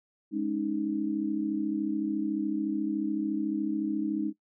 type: chord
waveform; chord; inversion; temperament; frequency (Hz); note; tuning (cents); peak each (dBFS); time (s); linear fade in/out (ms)
sine; Ab suspended fourth; none; equal; 207.7 / 277.2 / 311.1; Ab3 / Db4 / Eb4; 0 / 0 / 0; -33 / -33 / -29; 0.31-4.33; 50
effects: noise-tail reverb RT60 0.1 s tail -17 dB re dry